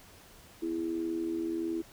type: tone with amplitude modulation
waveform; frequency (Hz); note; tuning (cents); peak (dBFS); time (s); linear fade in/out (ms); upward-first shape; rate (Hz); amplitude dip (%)
sine; 331.6; E4; +10; -27; 0.62-1.82; 10; sine; 81.3; 70
effects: pink hiss -55 dBFS RMS until 1.92 s